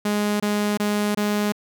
sawtooth tone bursts, 207.7 Hz, G#3, in tune, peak -16 dBFS, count 4, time 0.05-1.522 s, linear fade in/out 5 ms, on 350 ms, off 24 ms, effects none

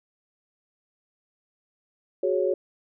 sine chord, F# suspended second, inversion none, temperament equal, 370 / 415.3 / 554.4 Hz, F#4 / G#4 / C#5, 0 / 0 / 0 cents, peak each -25 / -27 / -25 dBFS, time 2.23-2.54 s, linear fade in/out 5 ms, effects none

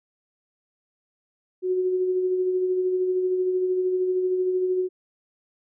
sine tone with tremolo, 368.4 Hz, F#4, 7 cents flat, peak -19 dBFS, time 1.62-4.89 s, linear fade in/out 50 ms, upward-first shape sine, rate 13 Hz, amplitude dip 35%, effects none

